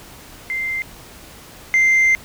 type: tone pair in turn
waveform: sine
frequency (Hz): 2087 / 2087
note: C7 / C7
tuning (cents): -5 / -5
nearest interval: unison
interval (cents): 0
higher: neither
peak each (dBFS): -20 / -9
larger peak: second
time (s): 0.5-0.82 / 1.74-2.15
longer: second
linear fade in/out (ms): 0
effects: tanh soft clip ceiling -10 dBFS + pink hiss -41 dBFS RMS until 2.24 s